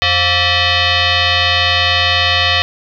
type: tone with frequency modulation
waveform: sine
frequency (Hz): 531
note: C5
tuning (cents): +25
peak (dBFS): -10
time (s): 0.02-2.62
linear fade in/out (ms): 0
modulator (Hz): 619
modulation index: 6
effects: none